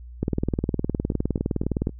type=two click trains; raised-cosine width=3 ms; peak=-10 / -21 dBFS; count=33 / 4; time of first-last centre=0.23-1.871 / 1.12-1.893 s; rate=19.5 / 3.88 Hz; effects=added 60 Hz sine -38 dBFS peak until 1.99 s